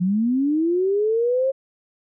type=linear sweep; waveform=sine; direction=up; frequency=172.8 to 542 Hz; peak=-17 dBFS; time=0-1.52 s; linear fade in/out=20 ms; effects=none